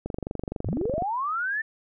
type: click train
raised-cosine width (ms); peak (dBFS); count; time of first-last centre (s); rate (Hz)
2; -17; 24; 0.06-1.022; 23.9
type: linear sweep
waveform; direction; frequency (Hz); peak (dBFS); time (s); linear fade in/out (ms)
sine; up; 61.4 to 1806; -25; 0.65-1.62; 10
effects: none